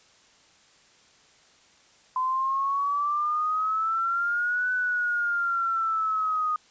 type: exponential two-way sweep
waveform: sine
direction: up then down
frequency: 1019 to 1500 to 1235 Hz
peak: -23 dBFS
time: 2.16-6.56 s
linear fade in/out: 2 ms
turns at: 4.72 s
effects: white hiss -58 dBFS RMS until 6.7 s + resampled to 16000 Hz